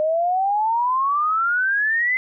sine exponential sweep, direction up, 608 to 2060 Hz, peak -17 dBFS, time 0-2.17 s, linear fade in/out 0 ms, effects none

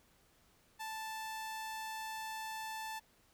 sawtooth tone, 880 Hz, A5, in tune, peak -37 dBFS, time 0.79-3 s, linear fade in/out 20 ms, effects pink hiss -69 dBFS RMS until 3.33 s

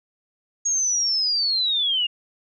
sine linear sweep, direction down, 6630 to 2794 Hz, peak -19 dBFS, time 0.65-2.07 s, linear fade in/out 10 ms, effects none

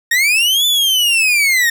40% pulse linear two-way sweep, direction up then down, 1821 to 3520 to 1821 Hz, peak -10 dBFS, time 0.11-1.7 s, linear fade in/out 5 ms, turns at 0.66 s, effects none

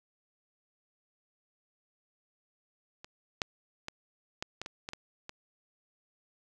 clicks, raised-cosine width 0.2 ms, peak -28 / -12 / -20 / -17 / -20 / -23 / -21 / -22 / -24 dBFS, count 9, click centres 3.045 / 3.418 / 3.884 / 4.425 / 4.616 / 4.661 / 4.889 / 4.934 / 5.294 s, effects none

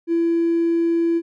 triangle tone with hard clipping, 335.4 Hz, E4, 30 cents sharp, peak -16 dBFS, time 0.07-1.22 s, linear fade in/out 50 ms, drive 3 dB, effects none

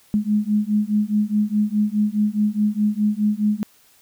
sine beating tone pair, 207.7 / 212.5 Hz, G#3 / G#3, 0 / +40 cents, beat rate 4.8 Hz, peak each -20 dBFS, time 0.14-3.63 s, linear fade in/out 0 ms, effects white hiss -55 dBFS RMS until 4.01 s

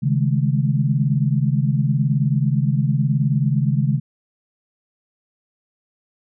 sine tone cluster, 135.4 / 154.5 / 203.6 / 212.6 Hz, C#3 / D#3 / G#3 / G#3, -40 / -12 / -34 / +41 cents, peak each -18 / -20 / -27 / -25 dBFS, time 0.02-4 s, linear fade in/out 20 ms, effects none

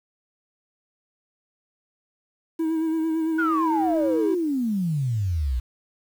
triangle tone with vibrato, 321.4 Hz, E4, 44 cents flat, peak -19 dBFS, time 2.59-4.35 s, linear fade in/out 10 ms, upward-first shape sine, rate 8.9 Hz, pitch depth 31 cents each way
sine exponential sweep, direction down, 1496 to 58.27 Hz, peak -21 dBFS, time 3.38-5.6 s, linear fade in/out 10 ms
effects tanh soft clip ceiling -12 dBFS + 8-bit

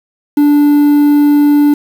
triangle tone with quantisation, 291.9 Hz, D4, 10 cents flat, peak -3 dBFS, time 0.37-1.74 s, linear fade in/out 5 ms, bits 5, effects none

